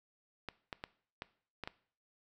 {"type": "clicks", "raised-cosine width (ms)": 0.3, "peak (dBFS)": -24, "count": 6, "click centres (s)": [0.487, 0.728, 0.839, 1.221, 1.637, 1.675], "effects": ["noise-tail reverb RT60 0.5 s tail -19 dB re dry"]}